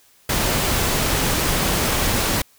pink noise, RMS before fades -20 dBFS, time 0.29-2.42 s, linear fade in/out 5 ms, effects white hiss -55 dBFS RMS until 2.58 s

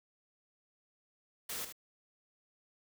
white noise with echo, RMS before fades -40 dBFS, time 1.49-1.65 s, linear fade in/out 5 ms, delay 75 ms, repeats 1, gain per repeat -8 dB, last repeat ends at 1.725 s, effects none

